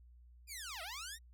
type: linear two-way sweep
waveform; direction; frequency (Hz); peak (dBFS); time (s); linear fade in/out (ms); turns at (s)
10% pulse; down then up; 2489 to 617 to 1922; -35; 0.47-1.19; 50; 0.82
effects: added 60 Hz sine -57 dBFS peak until 1.33 s